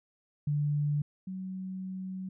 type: tone pair in turn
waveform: sine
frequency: 146.83 / 187.74 Hz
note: D3 / F#3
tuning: 0 / +25 cents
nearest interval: major third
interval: 425 cents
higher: second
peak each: -26 / -35 dBFS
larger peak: first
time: 0.47-1.02 / 1.27-2.29 s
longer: second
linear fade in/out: 5 ms
effects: none